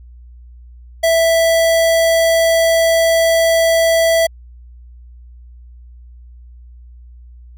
square tone, 659.3 Hz, E5, in tune, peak -11 dBFS, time 1.03-4.27 s, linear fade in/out 10 ms, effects added 60 Hz sine -36 dBFS peak until 7.57 s

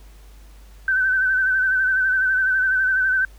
sine tone with vibrato, 1531 Hz, G6, 41 cents flat, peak -16 dBFS, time 0.88-3.25 s, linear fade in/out 2 ms, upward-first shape sine, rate 12 Hz, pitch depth 43 cents each way, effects added 50 Hz sine -42 dBFS peak until 3.38 s + pink hiss -54 dBFS RMS until 3.38 s

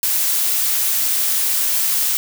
blue noise, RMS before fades -18 dBFS, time 0.03-2.17 s, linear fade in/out 0 ms, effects none

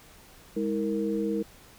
sine tone cluster, 205 / 320.6 / 463 Hz, G#3 / E4 / A#4, -22 / -48 / -12 cents, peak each -30 dBFS, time 0.56-1.43 s, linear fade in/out 10 ms, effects pink hiss -53 dBFS RMS until 1.78 s

